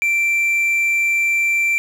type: tone with quantisation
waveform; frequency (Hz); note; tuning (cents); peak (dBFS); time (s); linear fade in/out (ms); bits
triangle; 2349; D7; 0; -13; 0.02-1.78; 0; 7
effects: none